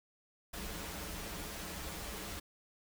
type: noise with comb filter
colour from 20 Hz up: pink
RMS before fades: -43 dBFS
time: 0.53-2.4 s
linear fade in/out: 10 ms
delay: 8 ms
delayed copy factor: -0.8
effects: none